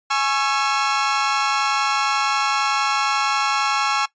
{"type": "tone cluster", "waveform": "sawtooth", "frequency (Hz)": [837, 1099, 1344], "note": ["G#5", "C#6", "E6"], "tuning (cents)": [13, -15, 33], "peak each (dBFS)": -19, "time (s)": [0.1, 4.06], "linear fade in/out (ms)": 10, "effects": ["noise-tail reverb RT60 0.1 s tail -18 dB re dry", "resampled to 16000 Hz"]}